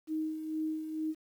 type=tone with tremolo; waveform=sine; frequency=313.5 Hz; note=D#4; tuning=13 cents sharp; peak=-30 dBFS; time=0.07-1.15 s; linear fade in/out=50 ms; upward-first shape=sine; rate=2.2 Hz; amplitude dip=55%; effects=10-bit